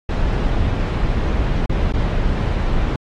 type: noise with dropouts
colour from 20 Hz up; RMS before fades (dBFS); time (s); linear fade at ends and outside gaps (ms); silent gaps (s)
brown; -18; 0.09-2.96; 2; 1.66-1.695 / 1.924-1.938
effects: low-pass 4000 Hz 12 dB/octave + AAC 32 kbps